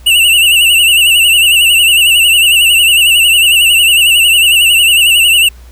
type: tone with vibrato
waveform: square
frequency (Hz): 2794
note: F7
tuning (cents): 0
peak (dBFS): -5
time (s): 0.06-5.49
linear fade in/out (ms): 10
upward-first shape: sine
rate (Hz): 11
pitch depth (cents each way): 93
effects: added 60 Hz sine -32 dBFS peak until 5.71 s + pink hiss -44 dBFS RMS until 5.71 s